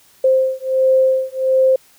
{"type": "beating tone pair", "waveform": "sine", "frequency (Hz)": [523.3, 524.7], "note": ["C5", "C5"], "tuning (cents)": [0, 5], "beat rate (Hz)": 1.4, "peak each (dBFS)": -15, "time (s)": [0.24, 1.76], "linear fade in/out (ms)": 5, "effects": ["white hiss -51 dBFS RMS until 1.98 s"]}